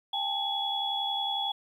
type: tone cluster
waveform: sine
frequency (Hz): 799 / 870 / 3375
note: G5 / A5 / G#7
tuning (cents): +33 / -20 / +27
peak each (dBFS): -33 / -36 / -30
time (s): 0.13-1.52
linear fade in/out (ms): 5
effects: 10-bit